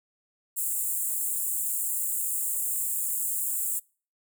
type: high-pass noise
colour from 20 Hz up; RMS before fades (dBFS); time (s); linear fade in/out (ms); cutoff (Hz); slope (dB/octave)
pink; -29; 0.56-3.8; 20; 7300; 96
effects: noise-tail reverb RT60 0.4 s tail -26 dB re dry